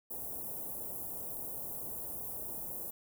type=band-stop noise; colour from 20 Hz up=white; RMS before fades=-41 dBFS; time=0.1-2.91 s; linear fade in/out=10 ms; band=790 to 11000 Hz; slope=24 dB/octave; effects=none